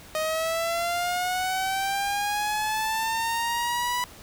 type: linear sweep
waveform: sawtooth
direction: up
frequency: 621 to 987.8 Hz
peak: -21 dBFS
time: 0.15-4.04 s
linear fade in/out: 0 ms
effects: pink hiss -47 dBFS RMS until 4.22 s